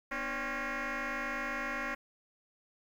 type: tone with frequency modulation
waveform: sine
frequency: 246.9 Hz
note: B3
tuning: in tune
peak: -31 dBFS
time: 0.11-1.95 s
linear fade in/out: 10 ms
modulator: 273 Hz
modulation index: 7.6
effects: tanh soft clip ceiling -32 dBFS + 10-bit